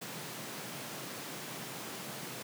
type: high-pass noise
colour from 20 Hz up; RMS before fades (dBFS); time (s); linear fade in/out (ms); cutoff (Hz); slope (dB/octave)
pink; -43; 0.01-2.43; 10; 120; 48
effects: none